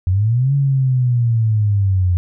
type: linear two-way sweep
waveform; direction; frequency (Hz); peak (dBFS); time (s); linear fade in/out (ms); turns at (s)
sine; up then down; 87.31 to 141.5 to 87.31; -12; 0.07-2.17; 0; 0.54
effects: none